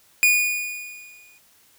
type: tone with exponential decay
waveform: 45% pulse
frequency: 2453 Hz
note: D#7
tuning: 25 cents flat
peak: -12 dBFS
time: 0.23-1.38 s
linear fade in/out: 0 ms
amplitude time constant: 250 ms
effects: white hiss -57 dBFS RMS until 1.78 s